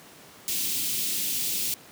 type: band-stop noise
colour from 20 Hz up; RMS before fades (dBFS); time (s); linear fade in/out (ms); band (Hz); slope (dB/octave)
white; -28; 0.48-1.74; 0; 330 to 2600; 24
effects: pink hiss -49 dBFS RMS until 1.91 s + high-pass 150 Hz 12 dB/octave

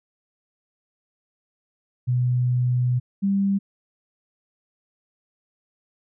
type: tone pair in turn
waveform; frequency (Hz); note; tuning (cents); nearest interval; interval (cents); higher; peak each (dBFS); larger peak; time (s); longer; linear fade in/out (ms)
sine; 124.3 / 197.31; B2 / G3; +12 / +12; minor sixth; 800; second; -18; neither; 2.07-3 / 3.22-3.59; first; 20
effects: none

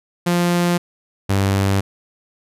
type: tone pair in turn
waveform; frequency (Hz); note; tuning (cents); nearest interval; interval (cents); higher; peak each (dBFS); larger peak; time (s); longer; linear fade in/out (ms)
sawtooth; 174.61 / 98; F3 / G2; 0 / 0; minor seventh; 1000; first; -11; neither; 0.26-0.78 / 1.29-1.81; neither; 10
effects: resampled to 32000 Hz

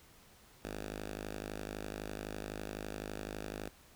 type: tone with notch filter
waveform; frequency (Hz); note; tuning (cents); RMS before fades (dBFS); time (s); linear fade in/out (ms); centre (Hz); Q
5% pulse; 51.91; G#1; 0; -43; 0.65-3.69; 0; 120; 1.4
effects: pink hiss -61 dBFS RMS until 3.95 s

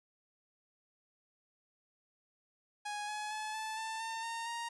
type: tone with pitch steps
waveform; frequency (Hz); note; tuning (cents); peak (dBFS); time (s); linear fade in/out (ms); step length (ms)
sawtooth; 830.6 / 844.6 / 858.9 / 873.4 / 888.2 / 903.2 / 918.4 / 933.9; G#5 / G#5 / A5 / A5 / A5 / A5 / A#5 / A#5; 0 / +29 / -42 / -13 / +16 / +45 / -26 / +3; -34; 2.85-4.69; 10; 230
effects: resampled to 24000 Hz

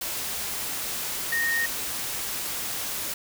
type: tone in noise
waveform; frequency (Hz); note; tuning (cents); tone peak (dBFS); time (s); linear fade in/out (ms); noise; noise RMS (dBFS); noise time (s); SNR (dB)
sine; 1852; A#6; -12; -23; 1.32-1.66; 5; white; -31; 0.01-3.14; +5
effects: none

